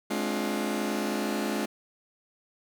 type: chord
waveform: sawtooth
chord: D half-diminished seventh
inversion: second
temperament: just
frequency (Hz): 211.4 / 264.3 / 293.7 / 352.4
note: Ab3 / C4 / D4 / F4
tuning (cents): +31 / +18 / 0 / +16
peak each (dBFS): -27 / -31 / -30 / -30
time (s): 0.1-1.66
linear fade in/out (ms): 10
effects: none